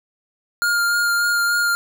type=tone with vibrato; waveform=square; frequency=1410 Hz; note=F6; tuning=16 cents sharp; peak=-17 dBFS; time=0.62-1.75 s; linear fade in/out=0 ms; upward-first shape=sine; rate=3.4 Hz; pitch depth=14 cents each way; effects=none